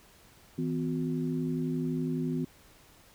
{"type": "tone cluster", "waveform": "sine", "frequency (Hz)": [161.3, 253.2, 363.2], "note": ["E3", "B3", "F#4"], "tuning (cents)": [-37, 43, -32], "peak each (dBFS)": [-32, -31, -38], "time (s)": [0.58, 2.45], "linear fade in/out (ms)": 5, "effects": ["pink hiss -58 dBFS RMS until 3.14 s"]}